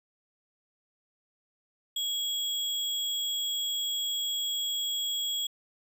sine tone with sample-and-hold, 3322 Hz, G#7, in tune, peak -28 dBFS, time 1.96-5.47 s, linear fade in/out 5 ms, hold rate 11025 Hz, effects resampled to 32000 Hz

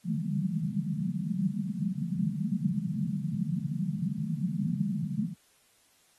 white band-pass noise, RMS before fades -31 dBFS, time 0.04-5.35 s, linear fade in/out 50 ms, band 140 to 220 Hz, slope 96 dB/octave, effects white hiss -65 dBFS RMS until 6.18 s + AAC 32 kbps

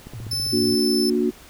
click train, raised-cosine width 3 ms, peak -24 dBFS, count 7, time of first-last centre 0.07-0.465 s, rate 15.2 Hz
sine tone with vibrato, 109 Hz, A2, 16 cents flat, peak -31 dBFS, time 0.14-0.75 s, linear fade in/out 5 ms, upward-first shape sine, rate 14 Hz, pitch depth 180 cents each way
40% pulse tone, 5274 Hz, E8, in tune, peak -22 dBFS, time 0.31-1.1 s, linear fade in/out 5 ms
sine chord, Bb augmented, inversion none, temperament just, 233.1 / 291.4 / 364.2 Hz, Bb3 / D4 / F#4, 0 / -13 / -27 cents, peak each -22 / -24 / -21 dBFS, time 0.52-1.31 s, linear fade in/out 20 ms
effects pink hiss -46 dBFS RMS until 1.49 s

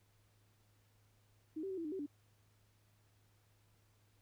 sine tone with pitch steps, 313.3 / 387.1 / 378.3 / 332.3 / 302.7 / 381.8 / 290.4 Hz, D#4 / G4 / F#4 / E4 / D#4 / G4 / D4, +12 / -22 / +38 / +14 / -48 / -46 / -19 cents, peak -39 dBFS, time 1.56-2.064 s, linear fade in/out 10 ms, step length 72 ms, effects added 104 Hz sine -70 dBFS peak until 4.21 s + pink hiss -75 dBFS RMS until 4.21 s

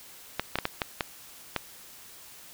clicks, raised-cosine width 0.3 ms, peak -10 dBFS, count 7, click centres 0.396 / 0.556 / 0.587 / 0.654 / 0.818 / 1.008 / 1.563 s, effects white hiss -49 dBFS RMS until 2.53 s

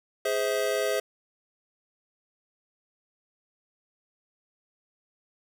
square chord, Ab augmented, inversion none, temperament just, 415.3 / 519.1 / 648.9 Hz, Ab4 / C5 / E5, 0 / -14 / -27 cents, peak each -30 dBFS, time 0.25-1 s, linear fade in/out 5 ms, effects none

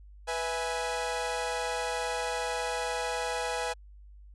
sawtooth chord, E major, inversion second, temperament equal with one note detuned, 493.9 / 654.3 / 830.6 Hz, B4 / E5 / G#5, 0 / -13 / 0 cents, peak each -30 / -33 / -30 dBFS, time 0.27-3.74 s, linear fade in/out 20 ms, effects added 50 Hz sine -48 dBFS peak until 4.34 s + resampled to 24000 Hz

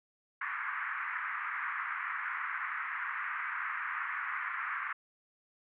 pink band-pass noise, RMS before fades -37 dBFS, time 0.41-4.93 s, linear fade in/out 5 ms, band 1100 to 2100 Hz, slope 48 dB/octave, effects none

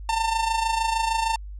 45% pulse tone with amplitude modulation, 900 Hz, A5, 39 cents sharp, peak -19 dBFS, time 0.09-1.36 s, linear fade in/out 2 ms, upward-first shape sine, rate 26.5 Hz, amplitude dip 60%, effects added 50 Hz sine -34 dBFS peak until 1.59 s + resampled to 24000 Hz

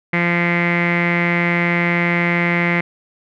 sawtooth tone with low-pass filter, 172.6 Hz, F3, 20 cents flat, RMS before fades -17 dBFS, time 0.13-2.81 s, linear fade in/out 5 ms, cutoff 2100 Hz, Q 9.7, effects none

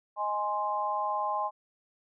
sine chord, Ab major, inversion second, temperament equal, 622.3 / 830.6 / 1046.5 Hz, Eb5 / Ab5 / C6, 0 / 0 / 0 cents, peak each -36 / -31 / -31 dBFS, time 0.16-1.51 s, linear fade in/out 50 ms, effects none

